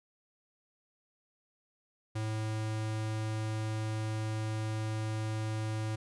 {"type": "tone", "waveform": "square", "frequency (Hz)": 109.1, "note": "A2", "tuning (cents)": -14, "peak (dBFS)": -33, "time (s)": [2.15, 5.96], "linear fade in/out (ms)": 10, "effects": ["resampled to 24000 Hz"]}